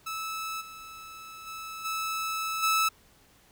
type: tone with level steps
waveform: sawtooth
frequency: 1307 Hz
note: E6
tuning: 15 cents flat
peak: -29 / -39 / -34 / -26 / -19 dBFS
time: 0.06-2.89 s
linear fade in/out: 10 ms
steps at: 0.6 / 1.46 / 1.84 / 2.62 s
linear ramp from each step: 20 ms
effects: pink hiss -60 dBFS RMS until 3.51 s